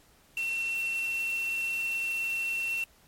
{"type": "tone in noise", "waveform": "sine", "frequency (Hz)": 2708, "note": "E7", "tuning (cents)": 46, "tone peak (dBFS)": -28, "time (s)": [0.37, 2.84], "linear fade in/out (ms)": 2, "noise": "white", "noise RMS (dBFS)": -45, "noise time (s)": [0.37, 2.84], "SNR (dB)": 14, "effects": ["pink hiss -61 dBFS RMS until 3.07 s", "MP3 64 kbps"]}